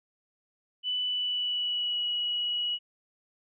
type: tone with pitch glide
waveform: sine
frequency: 2985 to 2919 Hz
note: F#7 to F#7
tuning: +15 to -24 cents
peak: -27 dBFS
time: 0.83-2.79 s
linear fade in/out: 50 ms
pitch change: -39 cents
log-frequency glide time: 1.03-2.07 s
effects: none